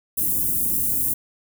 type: band-stop noise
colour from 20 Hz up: white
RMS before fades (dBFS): -22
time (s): 0.17-1.14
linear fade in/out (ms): 10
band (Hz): 320 to 10000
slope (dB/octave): 24
effects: none